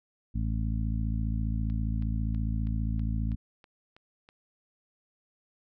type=harmonic tone; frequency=54.9 Hz; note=A1; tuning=3 cents flat; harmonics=1 / 2 / 3 / 4 / 5; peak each=-29 / -32 / -39 / -36 / -43 dBFS; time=0.34-3.36 s; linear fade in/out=20 ms
type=click train; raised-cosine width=0.3 ms; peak=-37 dBFS; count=9; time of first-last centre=1.7-4.289 s; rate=3.09 Hz
effects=none